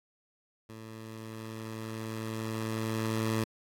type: tone with level ramp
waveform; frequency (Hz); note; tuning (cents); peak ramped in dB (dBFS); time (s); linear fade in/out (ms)
15% pulse; 111.1; A2; +17; -38 to -21; 0.69-3.44; 5
effects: AAC 48 kbps